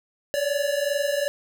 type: tone pair together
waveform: square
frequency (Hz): 562 / 584.5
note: C#5 / D5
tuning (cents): +24 / -8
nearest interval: minor second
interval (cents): 68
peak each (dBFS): -26 / -26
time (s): 0.34-1.28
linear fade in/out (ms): 0
effects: none